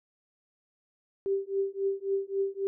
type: tone with tremolo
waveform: sine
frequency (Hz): 392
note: G4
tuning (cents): 0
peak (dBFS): -23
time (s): 1.26-2.67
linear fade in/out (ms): 0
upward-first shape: triangle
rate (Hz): 3.7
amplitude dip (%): 100
effects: none